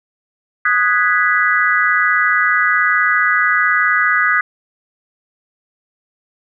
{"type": "chord", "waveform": "sine", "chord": "G# minor seventh", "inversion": "second", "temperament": "equal", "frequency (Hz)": [1244.5, 1480, 1661.2, 1975.5], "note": ["D#6", "F#6", "G#6", "B6"], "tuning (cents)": [0, 0, 0, 0], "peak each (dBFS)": -17, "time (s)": [0.65, 4.41], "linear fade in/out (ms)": 5, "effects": []}